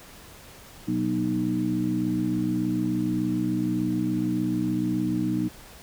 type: harmonic tone with a mistuned harmonic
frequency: 61.74 Hz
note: B1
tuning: in tune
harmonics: 2 / 3 / 4 / 5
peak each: -32 / -29 / -29 / -26 dBFS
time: 0.87-5.49 s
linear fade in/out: 20 ms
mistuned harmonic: 4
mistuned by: -36 cents
effects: pink hiss -47 dBFS RMS until 5.82 s